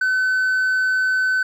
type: tone with hard clipping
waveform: sine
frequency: 1517 Hz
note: F#6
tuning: 43 cents sharp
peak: -17 dBFS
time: 0.01-1.43 s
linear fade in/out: 5 ms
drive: 2 dB
effects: none